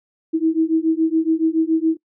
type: beating tone pair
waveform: sine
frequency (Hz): 318.8 / 325.9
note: D#4 / E4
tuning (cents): +42 / -20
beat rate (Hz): 7.1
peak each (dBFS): -18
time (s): 0.33-1.97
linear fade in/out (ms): 20
effects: noise-tail reverb RT60 0.1 s tail -24 dB re dry